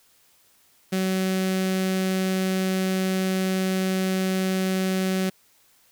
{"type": "tone with notch filter", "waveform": "sawtooth", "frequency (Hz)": 188.3, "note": "F#3", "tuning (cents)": 31, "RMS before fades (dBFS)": -24, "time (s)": [0.92, 5.3], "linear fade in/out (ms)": 10, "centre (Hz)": 980, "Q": 1.5, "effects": ["white hiss -60 dBFS RMS until 5.91 s"]}